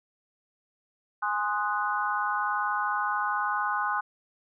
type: chord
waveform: sine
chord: Ab dominant seventh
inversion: none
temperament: equal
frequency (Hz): 830.6 / 1046.5 / 1244.5 / 1480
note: Ab5 / C6 / Eb6 / Gb6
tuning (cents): 0 / 0 / 0 / 0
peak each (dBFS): -31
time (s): 1.22-4.01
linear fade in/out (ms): 10
effects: none